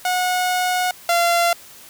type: tone pair in turn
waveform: sawtooth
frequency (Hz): 729 / 687.3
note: F#5 / F5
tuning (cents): -26 / -28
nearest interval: minor second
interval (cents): 102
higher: first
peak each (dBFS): -14 / -11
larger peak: second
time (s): 0.05-0.91 / 1.09-1.53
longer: first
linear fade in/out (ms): 2
effects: white hiss -43 dBFS RMS until 1.89 s